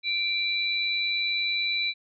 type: tone pair together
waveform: sine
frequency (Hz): 2349 / 3960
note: D7 / B7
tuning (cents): 0 / +4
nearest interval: major sixth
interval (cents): 904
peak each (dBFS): -27 / -27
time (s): 0.03-1.94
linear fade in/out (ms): 50
effects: none